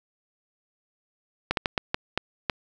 slowing click train, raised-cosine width 0.3 ms, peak -7 dBFS, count 7, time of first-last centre 1.51-2.498 s, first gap 62 ms, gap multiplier 1.39, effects none

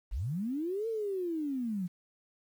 sine linear two-way sweep, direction up then down, 35.93 to 460.3 to 169.5 Hz, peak -31 dBFS, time 0.11-1.88 s, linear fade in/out 20 ms, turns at 0.88 s, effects 10-bit

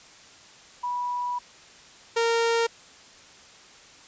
sine / sawtooth tone pair in turn, 979 / 462 Hz, B5 / A#4, -15 / -16 cents, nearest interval octave + minor second, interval 1301 cents, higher first, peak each -26 / -17 dBFS, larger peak second, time 0.83-1.39 / 2.16-2.67 s, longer first, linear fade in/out 10 ms, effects white hiss -50 dBFS RMS until 4.07 s + resampled to 16000 Hz

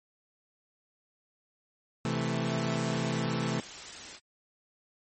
sawtooth chord, A minor, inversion first, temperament equal, 130.81 / 164.81 / 220 Hz, C3 / E3 / A3, 0 / 0 / 0 cents, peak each -29 dBFS, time 2.05-3.6 s, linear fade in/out 0 ms
white noise, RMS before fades -43 dBFS, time 2.44-4.2 s, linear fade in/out 50 ms
effects MP3 32 kbps

